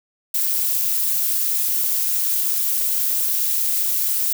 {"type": "noise with amplitude modulation", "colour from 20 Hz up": "violet", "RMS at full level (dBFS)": -17, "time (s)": [0.34, 4.33], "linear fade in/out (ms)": 5, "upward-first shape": "sine", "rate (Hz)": 260, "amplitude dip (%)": 75, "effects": []}